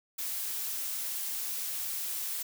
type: noise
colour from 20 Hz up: blue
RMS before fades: -35 dBFS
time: 0.18-2.43 s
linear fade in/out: 10 ms
effects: none